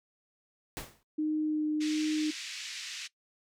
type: noise with exponential decay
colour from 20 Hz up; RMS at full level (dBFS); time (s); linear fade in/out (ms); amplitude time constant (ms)
pink; -36; 0.77-1.03; 0; 56
type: tone with vibrato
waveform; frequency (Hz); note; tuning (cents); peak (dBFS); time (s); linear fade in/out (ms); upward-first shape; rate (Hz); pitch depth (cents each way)
sine; 306.4; D#4; -27; -27; 1.18-2.31; 10; sine; 1.4; 10
type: band-pass noise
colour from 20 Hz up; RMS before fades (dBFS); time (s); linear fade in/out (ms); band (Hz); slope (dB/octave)
pink; -41; 1.8-3.08; 20; 2100 to 6800; 24
effects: noise-tail reverb RT60 0.1 s tail -19 dB re dry